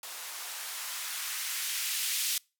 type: noise with band-pass filter sweep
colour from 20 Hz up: violet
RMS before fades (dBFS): -35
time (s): 0.03-2.38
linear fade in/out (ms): 2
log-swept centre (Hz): 670 to 2900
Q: 1
effects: noise-tail reverb RT60 0.3 s tail -26 dB re dry